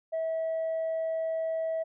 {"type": "tone", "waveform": "sine", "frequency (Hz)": 648, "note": "E5", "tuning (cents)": -30, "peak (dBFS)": -26, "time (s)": [0.12, 1.84], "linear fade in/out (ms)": 20, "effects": ["tanh soft clip ceiling -26 dBFS"]}